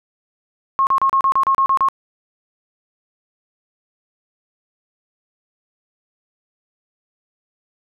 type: tone bursts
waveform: sine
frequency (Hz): 1081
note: C#6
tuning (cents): -44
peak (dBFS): -12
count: 10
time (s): 0.79-1.886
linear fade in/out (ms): 0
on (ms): 79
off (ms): 34
effects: none